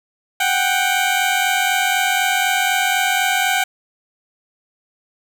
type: tone pair together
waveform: 15% pulse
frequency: 740 / 784 Hz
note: F#5 / G5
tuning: 0 / 0 cents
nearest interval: minor second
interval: 100 cents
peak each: -12 dBFS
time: 0.4-3.64 s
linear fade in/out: 5 ms
effects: none